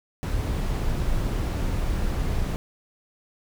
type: noise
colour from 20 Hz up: brown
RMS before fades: -25 dBFS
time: 0.23-2.56 s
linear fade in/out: 0 ms
effects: none